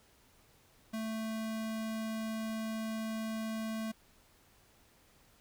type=tone; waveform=square; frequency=221.1 Hz; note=A3; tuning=9 cents sharp; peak=-36 dBFS; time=0.93-3.92 s; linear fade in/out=10 ms; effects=pink hiss -65 dBFS RMS until 5.4 s